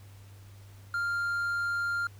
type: tone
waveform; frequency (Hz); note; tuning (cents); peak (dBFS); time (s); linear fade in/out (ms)
triangle; 1396.9; F6; 0; -26; 0.94-2.07; 2
effects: added 99 Hz sine -48 dBFS peak until 2.19 s + pink hiss -59 dBFS RMS until 2.19 s